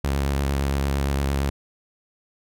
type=tone with vibrato; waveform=sawtooth; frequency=69.3 Hz; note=C#2; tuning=in tune; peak=-17 dBFS; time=0.04-1.5 s; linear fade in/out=5 ms; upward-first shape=square; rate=8.8 Hz; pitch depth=25 cents each way; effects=none